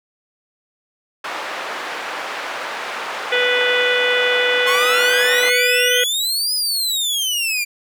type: band-pass noise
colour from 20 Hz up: white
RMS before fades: -27 dBFS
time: 1.24-5.5 s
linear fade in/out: 5 ms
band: 520 to 1800 Hz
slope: 12 dB/octave
type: harmonic tone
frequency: 493.9 Hz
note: B4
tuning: in tune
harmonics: 1 / 3 / 4 / 5 / 6 / 7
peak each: -19 / -21 / -21 / -24 / -25 / -24 dBFS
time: 3.32-6.04 s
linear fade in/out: 5 ms
type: exponential two-way sweep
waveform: sawtooth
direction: up then down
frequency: 1055 to 5060 to 2355 Hz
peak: -15 dBFS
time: 4.66-7.65 s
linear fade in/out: 20 ms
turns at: 6.54 s
effects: none

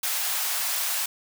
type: high-pass noise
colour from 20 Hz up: white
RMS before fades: -27 dBFS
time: 0.03-1.06 s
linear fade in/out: 5 ms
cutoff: 670 Hz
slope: 24 dB/octave
effects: none

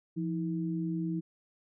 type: tone pair together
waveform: sine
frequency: 171.2 / 320.9 Hz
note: F3 / E4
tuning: -34 / -46 cents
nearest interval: major seventh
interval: 1088 cents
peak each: -32 / -34 dBFS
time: 0.16-1.21 s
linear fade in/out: 20 ms
effects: none

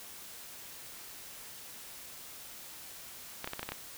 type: clicks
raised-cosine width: 0.3 ms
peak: -20 dBFS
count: 7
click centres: 3.444 / 3.475 / 3.534 / 3.594 / 3.63 / 3.69 / 3.72 s
effects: white hiss -48 dBFS RMS until 3.97 s

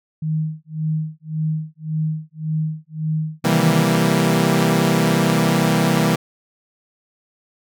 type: tone with tremolo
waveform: sine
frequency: 156.5 Hz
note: D#3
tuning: 10 cents sharp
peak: -17 dBFS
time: 0.22-4.08 s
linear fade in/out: 5 ms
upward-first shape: sine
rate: 1.8 Hz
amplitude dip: 100%
type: chord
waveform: sawtooth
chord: C dominant seventh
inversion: none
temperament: equal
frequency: 130.81 / 164.81 / 196 / 233.1 Hz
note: C3 / E3 / G3 / Bb3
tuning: 0 / 0 / 0 / 0 cents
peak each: -19 / -14 / -17 / -17 dBFS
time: 3.44-6.16 s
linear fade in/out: 10 ms
effects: none

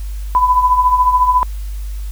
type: tone with tremolo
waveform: sine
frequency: 1000 Hz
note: B5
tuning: 21 cents sharp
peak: -6 dBFS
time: 0.35-1.43 s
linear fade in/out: 0 ms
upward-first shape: triangle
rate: 14 Hz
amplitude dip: 70%
effects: added 50 Hz sine -21 dBFS peak until 2.11 s + white hiss -43 dBFS RMS until 2.11 s

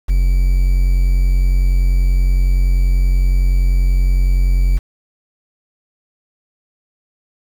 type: tone with quantisation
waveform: triangle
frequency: 45.28 Hz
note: F#1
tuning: 37 cents flat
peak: -8 dBFS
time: 0.08-4.79 s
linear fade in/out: 20 ms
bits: 6
effects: none

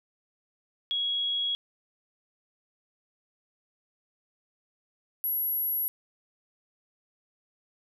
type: tone pair in turn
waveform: sine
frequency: 3322 / 11575 Hz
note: G#7 / F#9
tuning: 0 / -39 cents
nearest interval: octave + minor seventh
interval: 2161 cents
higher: second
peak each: -26 dBFS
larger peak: neither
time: 0.91-1.55 / 5.24-5.88 s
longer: neither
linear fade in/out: 0 ms
effects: none

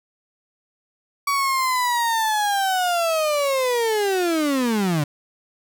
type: linear sweep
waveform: 35% pulse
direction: down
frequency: 1138 to 140.8 Hz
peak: -17 dBFS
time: 1.27-5.04 s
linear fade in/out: 5 ms
effects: none

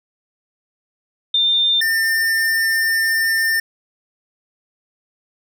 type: tone pair in turn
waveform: sine / square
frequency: 3603 / 1801.5 Hz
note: A7 / A6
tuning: +40 / +40 cents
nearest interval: octave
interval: 1200 cents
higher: first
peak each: -13 / -16 dBFS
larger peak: first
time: 1.34-1.81 / 1.81-3.6 s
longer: second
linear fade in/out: 5 ms
effects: none

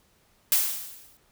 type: noise with exponential decay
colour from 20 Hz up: blue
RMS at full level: -19 dBFS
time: 0.52-1.17 s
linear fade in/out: 1 ms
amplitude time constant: 140 ms
effects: pink hiss -64 dBFS RMS until 1.31 s

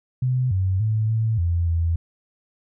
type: tone with pitch steps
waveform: sine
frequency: 127.3 / 94.3 / 109 / 111.5 / 85.5 / 83.5 Hz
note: C3 / F#2 / A2 / A2 / F2 / E2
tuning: -47 / +33 / -16 / +23 / -36 / +23 cents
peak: -18 dBFS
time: 0.22-1.96 s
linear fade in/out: 5 ms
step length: 290 ms
effects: none

